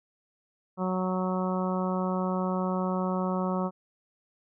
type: harmonic tone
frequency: 185 Hz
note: F#3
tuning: in tune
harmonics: 1 / 2 / 3 / 4 / 5 / 6 / 7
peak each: -28 / -35 / -34 / -38 / -37 / -37 / -39 dBFS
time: 0.77-3.71 s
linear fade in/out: 50 ms
effects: none